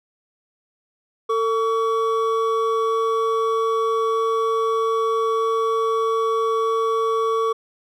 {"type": "tone pair together", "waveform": "triangle", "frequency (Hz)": [449.6, 1133], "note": ["A4", "C#6"], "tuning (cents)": [37, 37], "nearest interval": "octave + major third", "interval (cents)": 1600, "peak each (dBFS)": [-18, -20], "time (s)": [1.29, 7.53], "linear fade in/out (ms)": 10, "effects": []}